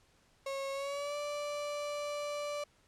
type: tone with pitch glide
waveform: 35% pulse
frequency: 546 to 585.2 Hz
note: C#5 to D5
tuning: -26 to -6 cents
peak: -34 dBFS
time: 0.46-2.64 s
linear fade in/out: 5 ms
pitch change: +120 cents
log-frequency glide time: 0.72-1.16 s
effects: pink hiss -68 dBFS RMS until 2.87 s + low-pass 9000 Hz 12 dB/octave